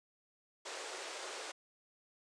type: band-pass noise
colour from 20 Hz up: pink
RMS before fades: -45 dBFS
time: 0.65-1.52 s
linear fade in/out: 10 ms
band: 360 to 8700 Hz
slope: 48 dB/octave
effects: none